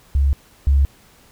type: tone pair in turn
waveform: sine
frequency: 69.3 / 69.3 Hz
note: C#2 / C#2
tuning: 0 / 0 cents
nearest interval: unison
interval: 0 cents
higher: neither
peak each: -12 / -10 dBFS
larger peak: second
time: 0.15-0.33 / 0.67-0.85 s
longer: neither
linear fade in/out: 0 ms
effects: tanh soft clip ceiling -6 dBFS + pink hiss -51 dBFS RMS until 1.31 s